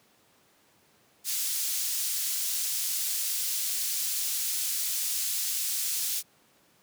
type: high-pass noise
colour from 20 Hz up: pink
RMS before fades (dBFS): -30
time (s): 1.24-6.23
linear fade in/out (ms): 50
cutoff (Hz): 5500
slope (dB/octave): 12
effects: pink hiss -63 dBFS RMS until 6.82 s + high-pass 150 Hz 12 dB/octave